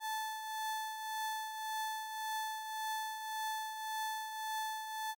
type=tone with tremolo; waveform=35% pulse; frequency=873 Hz; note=A5; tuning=14 cents flat; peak=-33 dBFS; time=0-5.15 s; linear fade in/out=50 ms; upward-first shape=triangle; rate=1.8 Hz; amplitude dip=55%; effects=MP3 96 kbps